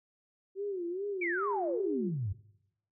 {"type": "tone with vibrato", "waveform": "sine", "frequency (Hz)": 374.1, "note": "F#4", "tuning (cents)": 19, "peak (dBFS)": -33, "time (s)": [0.55, 2.12], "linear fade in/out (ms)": 50, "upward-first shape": "sine", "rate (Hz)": 2.4, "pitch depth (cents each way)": 160}
{"type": "exponential sweep", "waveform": "sine", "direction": "down", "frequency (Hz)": [2400, 88.5], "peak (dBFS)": -31, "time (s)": [1.21, 2.33], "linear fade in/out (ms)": 10}
{"effects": ["noise-tail reverb RT60 0.8 s tail -19 dB re dry"]}